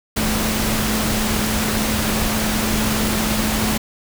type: tone in noise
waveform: sine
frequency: 216.2 Hz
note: A3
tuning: 30 cents flat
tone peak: -22 dBFS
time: 0.16-3.78 s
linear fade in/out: 10 ms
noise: pink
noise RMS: -21 dBFS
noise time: 0.16-3.78 s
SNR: -4 dB
effects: none